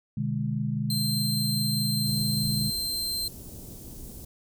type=chord; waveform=sine; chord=G# diminished; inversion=first; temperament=just; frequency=124.59 / 149.51 / 207.7 Hz; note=B2 / D3 / G#3; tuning=+16 / +31 / 0 cents; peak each=-30 dBFS; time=0.17-2.7 s; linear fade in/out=5 ms
type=tone; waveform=sawtooth; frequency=4135 Hz; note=C8; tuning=21 cents flat; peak=-25 dBFS; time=0.9-3.28 s; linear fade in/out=2 ms
type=band-stop noise; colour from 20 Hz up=pink; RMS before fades=-42 dBFS; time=2.06-4.25 s; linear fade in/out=5 ms; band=350 to 8500 Hz; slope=12 dB/octave
effects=none